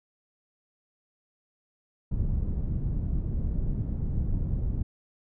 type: low-pass noise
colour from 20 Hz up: pink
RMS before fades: -28 dBFS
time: 2.11-4.83 s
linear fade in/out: 5 ms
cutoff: 150 Hz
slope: 12 dB/octave
effects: none